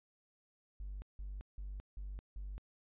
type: tone bursts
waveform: triangle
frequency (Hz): 49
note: G1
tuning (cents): 0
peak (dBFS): -38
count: 5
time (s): 0.8-2.58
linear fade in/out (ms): 0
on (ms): 220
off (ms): 170
effects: tanh soft clip ceiling -38 dBFS + resampled to 8000 Hz